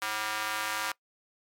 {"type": "tone with high-pass filter", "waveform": "square", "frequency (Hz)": 107.7, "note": "A2", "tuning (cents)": -37, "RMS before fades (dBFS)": -33, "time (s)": [0.02, 0.92], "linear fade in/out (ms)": 0, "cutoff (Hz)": 1200, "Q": 1.4, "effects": ["noise-tail reverb RT60 0.1 s tail -24 dB re dry", "AAC 64 kbps"]}